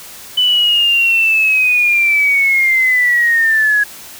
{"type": "linear sweep", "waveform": "sine", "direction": "down", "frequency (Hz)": [3004, 1661.2], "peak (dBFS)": -9, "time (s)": [0.37, 3.84], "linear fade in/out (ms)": 10, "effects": ["white hiss -34 dBFS RMS until 4.19 s"]}